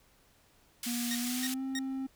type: band-pass noise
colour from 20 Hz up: white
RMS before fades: -38 dBFS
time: 0.83-1.54 s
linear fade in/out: 2 ms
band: 1800 to 12000 Hz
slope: 12 dB/octave
type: tone with pitch glide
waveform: triangle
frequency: 239.7 to 266 Hz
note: A#3 to C4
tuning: +48 to +29 cents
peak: -31 dBFS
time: 0.86-2.07 s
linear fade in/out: 10 ms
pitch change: +181 cents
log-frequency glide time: 1.17-1.62 s
type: tone bursts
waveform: 15% pulse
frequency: 1864.7 Hz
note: A#6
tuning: in tune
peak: -28 dBFS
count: 3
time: 1.11-1.79 s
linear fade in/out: 2 ms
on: 40 ms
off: 280 ms
effects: pink hiss -65 dBFS RMS until 2.15 s